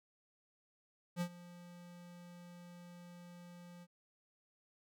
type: tone with ADSR envelope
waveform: square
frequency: 175 Hz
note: F3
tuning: 4 cents sharp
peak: -34 dBFS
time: 1.16-3.87 s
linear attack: 51 ms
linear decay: 72 ms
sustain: -19 dB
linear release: 45 ms
effects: none